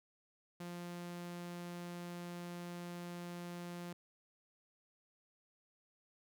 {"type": "tone", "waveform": "sawtooth", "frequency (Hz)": 174.61, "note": "F3", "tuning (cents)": 0, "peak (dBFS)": -40, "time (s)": [0.6, 3.93], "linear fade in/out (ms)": 5, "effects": []}